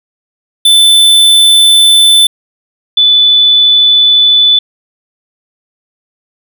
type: tone pair in turn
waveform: square / sine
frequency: 3520 / 3486 Hz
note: A7 / A7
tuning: 0 / -17 cents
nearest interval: unison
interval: 17 cents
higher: first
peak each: -3 dBFS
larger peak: neither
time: 0.65-2.27 / 2.97-4.59 s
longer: neither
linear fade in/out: 5 ms
effects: none